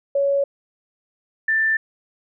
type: tone pair in turn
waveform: sine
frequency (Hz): 559 / 1774.7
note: C#5 / A6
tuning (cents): +14 / +14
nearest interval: octave + minor sixth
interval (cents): 2000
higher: second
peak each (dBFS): -16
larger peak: neither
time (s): 0.15-0.44 / 1.48-1.77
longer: neither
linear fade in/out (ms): 5
effects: none